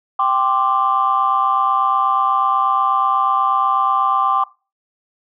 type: chord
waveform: sine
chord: G suspended fourth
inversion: none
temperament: equal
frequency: 784 / 1046.5 / 1174.7 Hz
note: G5 / C6 / D6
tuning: 0 / 0 / 0 cents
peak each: -19 / -18 / -16 dBFS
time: 0.19-4.44 s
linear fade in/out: 5 ms
effects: noise-tail reverb RT60 0.3 s tail -20 dB re dry + tanh soft clip ceiling -5 dBFS